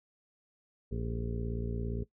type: harmonic tone with a mistuned harmonic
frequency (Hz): 57.5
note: A#1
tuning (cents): -23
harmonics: 1 / 2 / 3 / 4 / 5 / 6 / 7 / 8 / 9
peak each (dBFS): -36 / -38 / -43 / -41 / -50 / -52 / -43 / -47 / -56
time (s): 0.91-2.04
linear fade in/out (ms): 10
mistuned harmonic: 8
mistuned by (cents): -66
effects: noise-tail reverb RT60 0.1 s tail -17 dB re dry